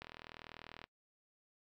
click train, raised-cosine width 0.3 ms, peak -30 dBFS, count 34, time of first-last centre 0.02-0.841 s, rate 40.2 Hz, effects noise-tail reverb RT60 0.1 s tail -25 dB re dry

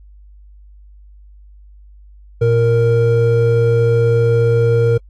triangle tone pair together, 116.55 / 466.2 Hz, A#2 / A#4, 0 / 0 cents, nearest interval 2 octaves, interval 2400 cents, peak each -11 dBFS, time 2.41-4.98 s, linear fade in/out 10 ms, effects added 50 Hz sine -39 dBFS peak until 5.09 s + AAC 48 kbps

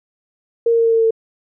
sine tone with pitch steps, 464.5 / 461.8 / 459.2 / 456.5 / 453.9 / 451.3 / 448.7 Hz, A#4 / A#4 / A#4 / A#4 / A#4 / A4 / A4, -6 / -16 / -26 / -36 / -46 / +44 / +34 cents, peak -11 dBFS, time 0.66-1.108 s, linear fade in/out 5 ms, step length 64 ms, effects none

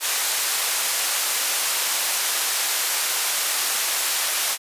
white band-pass noise, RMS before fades -23 dBFS, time 0-4.58 s, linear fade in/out 50 ms, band 660 to 13000 Hz, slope 12 dB/octave, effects resampled to 32000 Hz

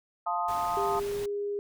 sine chord, F dominant seventh, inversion none, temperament equal, 698.5 / 880 / 1046.5 / 1244.5 Hz, F5 / A5 / C6 / Eb6, 0 / 0 / 0 / 0 cents, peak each -32 / -31 / -36 / -32 dBFS, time 0.26-1 s, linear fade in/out 10 ms
pink noise, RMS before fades -43 dBFS, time 0.48-1.26 s, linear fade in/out 5 ms
sine tone with pitch glide, 401.6 to 407.7 Hz, G4 to G#4, +42 to -32 cents, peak -29 dBFS, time 0.77-1.59 s, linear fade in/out 0 ms, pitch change +26 cents, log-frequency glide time 0.94-1.19 s
effects none

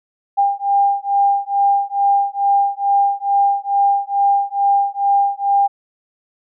sine beating tone pair, 799 / 801.3 Hz, G5 / G5, +33 / +38 cents, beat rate 2.3 Hz, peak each -16 dBFS, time 0.37-5.68 s, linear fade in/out 20 ms, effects none

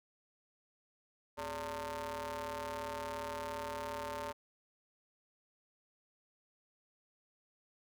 sawtooth ring-modulated tone, 160.3 Hz, E3, 48 cents flat, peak -32 dBFS, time 1.37-4.33 s, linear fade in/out 20 ms, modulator 740 Hz, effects none

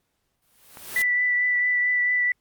white noise with exponential growth, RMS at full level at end -29 dBFS, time 0.42-1.02 s, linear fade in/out 1 ms, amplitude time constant 130 ms
clicks, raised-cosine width 0.5 ms, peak -27 / -35 dBFS, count 2, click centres 0.772 / 1.558 s
sine tone with vibrato, 1975.5 Hz, B6, in tune, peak -19 dBFS, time 0.96-2.32 s, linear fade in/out 2 ms, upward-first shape triangle, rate 4.5 Hz, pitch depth 15 cents each way
effects pink hiss -74 dBFS RMS until 2.4 s + Opus 48 kbps

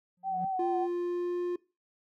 triangle tone with exponential growth, 178.3 Hz, F3, 36 cents sharp, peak -31 dBFS, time 0.17-0.45 s, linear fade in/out 5 ms, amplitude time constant 60 ms
sine tone with vibrato, 758 Hz, F#5, 42 cents sharp, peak -29 dBFS, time 0.23-0.88 s, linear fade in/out 50 ms, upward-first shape sine, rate 5 Hz, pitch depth 39 cents each way
triangle tone with pitch glide, 349.2 to 353.3 Hz, F4 to F4, 0 to +20 cents, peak -27 dBFS, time 0.59-1.56 s, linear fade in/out 5 ms, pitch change +20 cents, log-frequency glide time 0.74-1.4 s
effects noise-tail reverb RT60 0.3 s tail -21 dB re dry

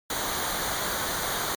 pink noise with comb filter, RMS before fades -29 dBFS, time 0.1-1.55 s, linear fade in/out 2 ms, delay 0.38 ms, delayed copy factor -0.7, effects MP3 96 kbps

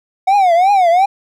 triangle tone with vibrato, 740 Hz, F#5, in tune, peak -6 dBFS, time 0.27-1.06 s, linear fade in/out 10 ms, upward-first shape triangle, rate 2.8 Hz, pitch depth 200 cents each way, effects none

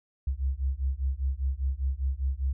sine beating tone pair, 64.5 / 69.5 Hz, C2 / C#2, -24 / +5 cents, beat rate 5 Hz, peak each -29 dBFS, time 0.27-2.53 s, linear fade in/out 5 ms, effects none

